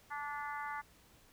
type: harmonic tone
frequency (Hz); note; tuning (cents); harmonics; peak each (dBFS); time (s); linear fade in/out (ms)
290.8; D4; -17; 3 / 4 / 5 / 6 / 7; -42 / -44 / -46 / -48 / -49; 0.1-0.82; 20
effects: pink hiss -64 dBFS RMS until 1.32 s